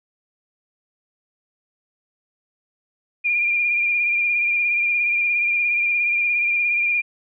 sine tone with vibrato, 2406 Hz, D7, 41 cents sharp, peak -17 dBFS, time 3.24-7.02 s, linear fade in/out 20 ms, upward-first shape sine, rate 17 Hz, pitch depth 33 cents each way, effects none

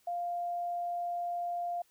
sine tone, 698.5 Hz, F5, in tune, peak -32 dBFS, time 0.07-1.82 s, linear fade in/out 5 ms, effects white hiss -69 dBFS RMS until 1.9 s

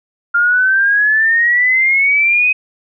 sine exponential sweep, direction up, 1396.9 to 2531 Hz, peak -9 dBFS, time 0.34-2.53 s, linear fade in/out 10 ms, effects none

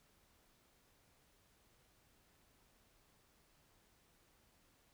silence, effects pink hiss -72 dBFS RMS until 4.93 s

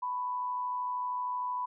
sine tone with amplitude modulation, 993 Hz, B5, 9 cents sharp, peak -29 dBFS, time 0.02-1.66 s, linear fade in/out 10 ms, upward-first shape sine, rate 113 Hz, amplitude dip 40%, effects none

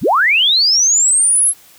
sine linear sweep, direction up, 62.9 to 11175 Hz, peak -9 dBFS, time 0.01-1.54 s, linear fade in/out 50 ms, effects white hiss -45 dBFS RMS until 1.78 s

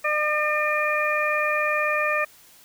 harmonic tone, 603 Hz, D5, 46 cents sharp, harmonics 1 / 2 / 3 / 4, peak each -26 / -26 / -26 / -26 dBFS, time 0.04-2.25 s, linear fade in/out 10 ms, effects white hiss -52 dBFS RMS until 2.64 s

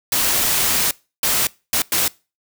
white noise bursts at uneven times, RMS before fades -18 dBFS, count 4, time 0.12-0.91 / 1.23-1.47 / 1.73-1.82 / 1.92-2.08 s, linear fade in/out 2 ms, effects noise-tail reverb RT60 0.3 s tail -23 dB re dry

